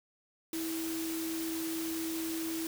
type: tone in noise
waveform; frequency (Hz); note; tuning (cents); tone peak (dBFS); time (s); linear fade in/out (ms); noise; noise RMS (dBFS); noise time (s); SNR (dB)
sine; 325.8; E4; -20; -34; 0.53-2.67; 2; white; -41; 0.53-2.67; +4
effects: none